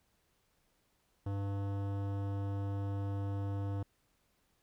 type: tone with hard clipping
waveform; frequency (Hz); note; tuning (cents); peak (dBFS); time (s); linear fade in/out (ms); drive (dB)
sine; 99.4; G2; +25; -36; 1.26-3.83; 5; 17
effects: pink hiss -75 dBFS RMS until 4.62 s